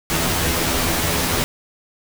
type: noise with comb filter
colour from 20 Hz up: pink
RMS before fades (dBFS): -20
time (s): 0.1-1.44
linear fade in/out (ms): 0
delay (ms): 12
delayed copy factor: +1
effects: none